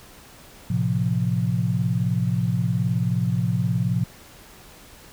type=chord; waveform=sine; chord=F major; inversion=first; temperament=equal with one note detuned; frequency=111.86 / 130.81 / 174.61 Hz; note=A2 / C3 / F3; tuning=+29 / 0 / 0 cents; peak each=-24 dBFS; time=0.7-4.04 s; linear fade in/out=5 ms; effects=pink hiss -47 dBFS RMS until 5.12 s